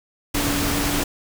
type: tone in noise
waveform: sine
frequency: 287.1 Hz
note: D4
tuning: 39 cents flat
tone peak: -25 dBFS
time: 0.34-1.04 s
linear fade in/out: 10 ms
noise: pink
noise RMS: -23 dBFS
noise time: 0.34-1.04 s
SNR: -5 dB
effects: none